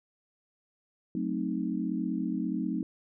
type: chord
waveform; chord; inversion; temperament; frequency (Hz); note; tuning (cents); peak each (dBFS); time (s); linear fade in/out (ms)
sine; F# diminished seventh; none; equal; 185 / 220 / 261.6 / 311.1; F#3 / A3 / C4 / Eb4; 0 / 0 / 0 / 0; -34; 1.15-2.83; 2
effects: none